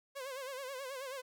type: tone with vibrato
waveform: sawtooth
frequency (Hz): 532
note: C5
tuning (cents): +29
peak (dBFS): -37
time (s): 0.15-1.22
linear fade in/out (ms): 20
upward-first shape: sine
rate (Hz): 9.3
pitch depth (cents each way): 97
effects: none